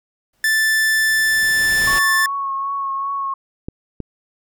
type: noise with exponential growth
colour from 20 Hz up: pink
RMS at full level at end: -25 dBFS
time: 0.33-1.99 s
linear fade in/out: 5 ms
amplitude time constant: 360 ms
type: tone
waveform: 45% pulse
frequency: 1760 Hz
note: A6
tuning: in tune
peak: -14 dBFS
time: 0.44-2.26 s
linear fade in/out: 2 ms
type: tone with vibrato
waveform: sine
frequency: 1100 Hz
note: C#6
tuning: 14 cents flat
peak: -20 dBFS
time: 1.87-3.34 s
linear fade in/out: 5 ms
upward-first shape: triangle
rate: 2.6 Hz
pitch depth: 26 cents each way
type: clicks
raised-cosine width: 3 ms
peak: -14 dBFS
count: 2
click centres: 3.685 / 4.003 s
effects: none